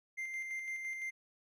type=tone with tremolo; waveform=triangle; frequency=2093 Hz; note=C7; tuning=in tune; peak=-35 dBFS; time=0.17-1.11 s; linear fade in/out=20 ms; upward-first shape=square; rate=5.9 Hz; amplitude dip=35%; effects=none